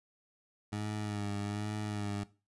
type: tone with vibrato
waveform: 20% pulse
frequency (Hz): 103.83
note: G#2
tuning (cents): 0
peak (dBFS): -30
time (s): 0.72-2.24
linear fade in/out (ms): 10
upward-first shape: sine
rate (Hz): 1.2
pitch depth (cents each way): 38
effects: noise-tail reverb RT60 0.3 s tail -17 dB re dry + resampled to 24000 Hz